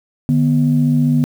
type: tone pair together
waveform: sine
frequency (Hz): 150.12 / 245.1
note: D3 / B3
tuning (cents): +38 / -13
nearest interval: minor sixth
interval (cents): 849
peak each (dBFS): -13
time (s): 0.29-1.24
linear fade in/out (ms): 0
effects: tanh soft clip ceiling -4 dBFS + 7-bit